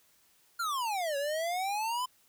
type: exponential two-way sweep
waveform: square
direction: down then up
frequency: 1431 to 552 to 1028 Hz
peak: -31 dBFS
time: 0.59-2.06 s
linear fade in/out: 10 ms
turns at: 1.17 s
effects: white hiss -66 dBFS RMS until 2.28 s